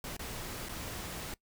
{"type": "noise with dropouts", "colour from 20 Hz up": "pink", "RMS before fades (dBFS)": -41, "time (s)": [0.04, 1.34], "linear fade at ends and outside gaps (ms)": 2, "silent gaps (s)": [[0.167, 0.193], [0.687, 0.692]], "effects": ["noise-tail reverb RT60 0.1 s tail -21 dB re dry"]}